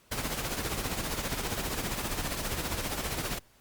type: noise with tremolo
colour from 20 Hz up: pink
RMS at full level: -31 dBFS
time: 0.11-3.39 s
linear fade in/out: 10 ms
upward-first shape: sine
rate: 15 Hz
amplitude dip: 55%
effects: pink hiss -62 dBFS RMS until 3.6 s + Opus 48 kbps